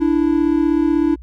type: tone pair together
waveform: triangle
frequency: 293.7 / 329.9 Hz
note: D4 / E4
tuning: 0 / +1 cents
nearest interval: major second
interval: 201 cents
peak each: -14 dBFS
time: 0-1.16 s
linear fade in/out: 20 ms
effects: added 60 Hz sine -34 dBFS peak until 1.22 s